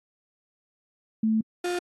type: tone pair in turn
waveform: sine / 35% pulse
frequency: 220 / 354.1 Hz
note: A3 / F4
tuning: 0 / +24 cents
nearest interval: minor sixth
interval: 824 cents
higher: second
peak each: -20 / -24 dBFS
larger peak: first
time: 1.23-1.41 / 1.64-1.79 s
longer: first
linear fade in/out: 5 ms
effects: AAC 32 kbps